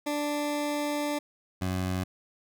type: tone pair in turn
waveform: 20% pulse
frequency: 293.7 / 92.51 Hz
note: D4 / F#2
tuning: 0 / 0 cents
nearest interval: octave + minor sixth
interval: 2000 cents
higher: first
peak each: -23 dBFS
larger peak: neither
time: 0.06-1.19 / 1.61-2.04 s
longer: first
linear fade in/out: 10 ms
effects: none